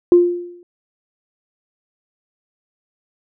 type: tone with exponential decay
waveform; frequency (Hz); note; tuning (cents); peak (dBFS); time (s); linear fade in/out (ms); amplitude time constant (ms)
sine; 350.7; F4; +7; -3; 0.12-0.63; 1; 110
effects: tanh soft clip ceiling 0 dBFS